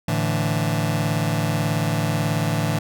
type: chord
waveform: sawtooth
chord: A suspended fourth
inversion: none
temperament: just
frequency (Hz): 110 / 146.67 / 165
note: A2 / D3 / E3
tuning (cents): 0 / -2 / +2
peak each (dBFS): -20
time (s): 0.08-2.79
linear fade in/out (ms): 5
effects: none